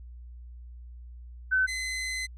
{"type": "tone pair in turn", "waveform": ["sine", "sawtooth"], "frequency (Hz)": [1520, 2042], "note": ["F#6", "C7"], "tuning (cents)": [46, -43], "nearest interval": "perfect fourth", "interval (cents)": 511, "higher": "second", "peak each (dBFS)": [-21, -27], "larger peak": "first", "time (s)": [[1.51, 1.67], [1.67, 2.27]], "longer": "second", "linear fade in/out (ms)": 20, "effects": ["added 60 Hz sine -42 dBFS peak until 2.37 s", "resampled to 22050 Hz"]}